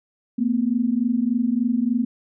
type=tone pair together; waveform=sine; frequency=227.6 / 251 Hz; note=A#3 / B3; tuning=-41 / +28 cents; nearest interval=major second; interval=169 cents; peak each=-21 dBFS; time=0.38-2.05 s; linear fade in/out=10 ms; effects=none